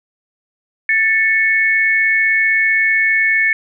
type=tone pair together; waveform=sine; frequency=1772.4 / 2208 Hz; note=A6 / C#7; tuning=+12 / -7 cents; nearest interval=major third; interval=381 cents; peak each=-14 dBFS; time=0.89-3.53 s; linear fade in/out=2 ms; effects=none